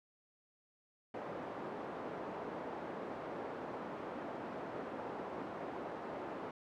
pink band-pass noise, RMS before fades -44 dBFS, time 1.14-6.51 s, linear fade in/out 2 ms, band 310 to 940 Hz, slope 12 dB/octave, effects none

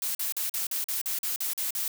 blue noise bursts, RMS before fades -30 dBFS, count 11, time 0.02-1.88 s, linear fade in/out 2 ms, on 130 ms, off 43 ms, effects none

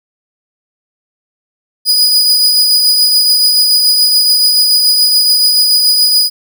40% pulse tone with tremolo, 4939 Hz, D#8, 14 cents flat, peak -4 dBFS, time 1.85-6.3 s, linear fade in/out 50 ms, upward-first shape triangle, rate 7 Hz, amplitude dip 35%, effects none

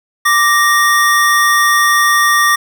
square tone pair together, 1174.7 / 1862.4 Hz, D6 / A#6, 0 / -2 cents, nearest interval minor sixth, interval 798 cents, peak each -12 dBFS, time 0.25-2.56 s, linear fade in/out 10 ms, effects none

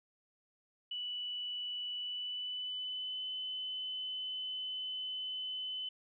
sine tone with pitch glide, 2960 to 3026 Hz, F#7 to F#7, 0 to +38 cents, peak -37 dBFS, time 0.91-5.89 s, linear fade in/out 5 ms, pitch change +38 cents, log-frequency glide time 1.97-3.25 s, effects none

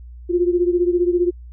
sine beating tone pair, 348.9 / 363.9 Hz, F4 / F#4, -2 / -29 cents, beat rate 15 Hz, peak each -16 / -20 dBFS, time 0.29-1.31 s, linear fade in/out 20 ms, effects added 60 Hz sine -35 dBFS peak until 1.52 s

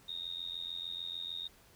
sine tone with amplitude modulation, 3718 Hz, A#7, 5 cents flat, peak -34 dBFS, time 0.08-1.48 s, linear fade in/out 10 ms, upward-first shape sine, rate 86.7 Hz, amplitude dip 95%, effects pink hiss -62 dBFS RMS until 1.75 s

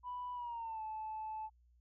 sine tone with pitch glide, 987.8 to 869.9 Hz, B5 to A5, 0 to -20 cents, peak -39 dBFS, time 0.03-1.5 s, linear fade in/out 50 ms, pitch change -220 cents, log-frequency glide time 0.34-0.82 s, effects tanh soft clip ceiling -36 dBFS + added 60 Hz sine -65 dBFS peak until 1.8 s

